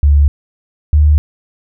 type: tone pair in turn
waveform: sine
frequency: 72 / 74.96 Hz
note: D2 / D2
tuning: -34 / +36 cents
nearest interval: minor second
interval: 70 cents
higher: second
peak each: -5 dBFS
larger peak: neither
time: 0.03-0.28 / 0.93-1.18 s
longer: neither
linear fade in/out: 0 ms
effects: none